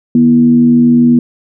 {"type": "tone with frequency modulation", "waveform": "sine", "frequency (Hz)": 241.8, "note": "B3", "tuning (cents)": -36, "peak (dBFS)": -4, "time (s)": [0.15, 1.19], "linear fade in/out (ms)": 2, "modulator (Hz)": 87.6, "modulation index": 0.45, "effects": []}